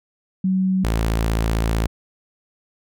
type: tone pair in turn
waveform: sine / sawtooth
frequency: 188.1 / 55.57 Hz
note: F#3 / A1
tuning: +29 / +18 cents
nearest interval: octave + major sixth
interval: 2111 cents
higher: first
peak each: -16 / -14 dBFS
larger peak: second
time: 0.44-0.84 / 0.84-1.87 s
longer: second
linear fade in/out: 5 ms
effects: none